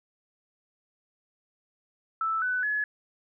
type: tone with pitch steps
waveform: sine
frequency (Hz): 1318.5 / 1497.2 / 1700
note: E6 / F#6 / G#6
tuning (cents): 0 / +20 / +40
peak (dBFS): -25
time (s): 2.21-2.84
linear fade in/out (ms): 2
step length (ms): 210
effects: none